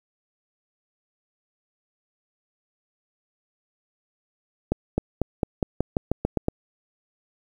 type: accelerating click train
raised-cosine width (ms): 2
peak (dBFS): -8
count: 11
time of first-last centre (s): 4.72-6.484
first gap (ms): 260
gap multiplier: 0.91
effects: 8-bit